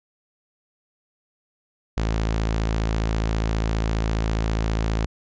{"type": "tone", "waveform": "sawtooth", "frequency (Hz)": 54.8, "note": "A1", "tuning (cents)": -6, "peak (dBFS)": -17, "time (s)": [1.97, 5.06], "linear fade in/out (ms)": 5, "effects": ["resampled to 16000 Hz"]}